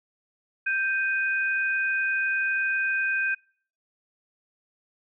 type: tone pair together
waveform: sine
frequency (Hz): 1568 / 2489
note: G6 / D#7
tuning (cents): 0 / 0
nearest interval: minor sixth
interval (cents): 800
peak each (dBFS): -24 / -28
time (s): 0.66-3.35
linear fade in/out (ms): 10
effects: noise-tail reverb RT60 0.5 s tail -26 dB re dry